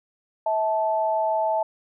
sine tone pair together, 647.2 / 874 Hz, E5 / A5, -32 / -12 cents, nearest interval perfect fourth, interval 520 cents, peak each -23 dBFS, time 0.46-1.63 s, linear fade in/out 5 ms, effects none

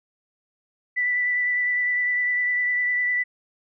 sine tone with vibrato, 1975.5 Hz, B6, in tune, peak -20 dBFS, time 0.96-3.24 s, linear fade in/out 20 ms, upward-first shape triangle, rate 9.9 Hz, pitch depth 17 cents each way, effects none

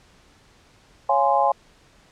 sine chord, Db major seventh, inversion none, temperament just, 554.4 / 693 / 831.5 / 1039.4 Hz, Db5 / F5 / Ab5 / C6, 0 / -14 / +2 / -12 cents, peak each -23 / -23 / -19 / -23 dBFS, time 1.09-1.52 s, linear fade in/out 5 ms, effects pink hiss -55 dBFS RMS until 2.11 s + low-pass 7000 Hz 12 dB/octave

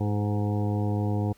harmonic tone with a mistuned harmonic, 104 Hz, G#2, 3 cents sharp, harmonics 1 / 2 / 3 / 4 / 5 / 7 / 8 / 9, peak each -25 / -31 / -33 / -37 / -38 / -39 / -42 / -45 dBFS, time 0-1.33 s, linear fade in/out 10 ms, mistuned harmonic 5, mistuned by -24 cents, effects pink hiss -60 dBFS RMS until 1.37 s

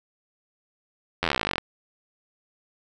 slowing click train, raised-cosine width 0.3 ms, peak -7 dBFS, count 22, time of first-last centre 1.23-1.582 s, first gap 11 ms, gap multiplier 1.04, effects none

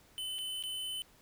square tone with dropouts, 3032 Hz, F#7, 42 cents sharp, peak -37 dBFS, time 0.18-1.02 s, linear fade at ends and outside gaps 0 ms, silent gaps 0.384-0.388 / 0.626-0.637 s, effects pink hiss -63 dBFS RMS until 1.21 s

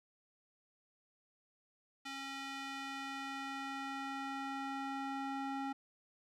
square tone with band-pass filter sweep, 272.5 Hz, C#4, 29 cents flat, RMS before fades -42 dBFS, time 2.05-5.73 s, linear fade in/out 10 ms, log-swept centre 2800 to 840 Hz, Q 0.84, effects none

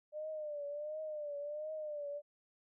sine tone with vibrato, 599 Hz, D5, 34 cents sharp, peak -39 dBFS, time 0.12-2.22 s, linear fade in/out 50 ms, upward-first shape triangle, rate 1.4 Hz, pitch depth 87 cents each way, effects none

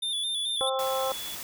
square tone with vibrato, 3520 Hz, A7, in tune, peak -28 dBFS, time 0.02-0.7 s, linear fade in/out 10 ms, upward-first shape square, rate 4.6 Hz, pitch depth 42 cents each way
sine tone with pitch glide, 3491 to 3421 Hz, A7 to A7, -14 to -49 cents, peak -37 dBFS, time 0.45-1.35 s, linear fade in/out 2 ms, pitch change -35 cents, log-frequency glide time 0.69-0.84 s
harmonic tone, 264.1 Hz, C4, 16 cents sharp, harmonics 2 / 3 / 4 / 5, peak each -28 / -32 / -34 / -36 dBFS, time 0.61-1.12 s, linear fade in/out 0 ms
white noise, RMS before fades -38 dBFS, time 0.79-1.43 s, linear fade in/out 0 ms
effects none

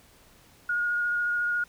sine tone with vibrato, 1435 Hz, F6, 47 cents sharp, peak -24 dBFS, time 0.69-1.64 s, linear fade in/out 5 ms, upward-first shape square, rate 14 Hz, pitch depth 9 cents each way, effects pink hiss -57 dBFS RMS until 1.68 s

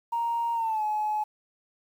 sine tone with pitch glide, 933 to 850.6 Hz, A#5 to G#5, +1 to +41 cents, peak -24 dBFS, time 0.12-1.24 s, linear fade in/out 10 ms, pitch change -160 cents, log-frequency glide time 0.54-0.83 s, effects tanh soft clip ceiling -20 dBFS + 9-bit

